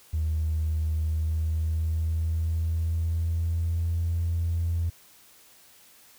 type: tone with pitch glide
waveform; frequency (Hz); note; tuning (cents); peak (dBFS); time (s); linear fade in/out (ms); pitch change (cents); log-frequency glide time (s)
triangle; 78.5 to 84.13; D#2 to E2; +16 to +36; -20; 0.13-4.9; 10; +120; 0.94-4.03
effects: tanh soft clip ceiling -21 dBFS + white hiss -55 dBFS RMS until 6.18 s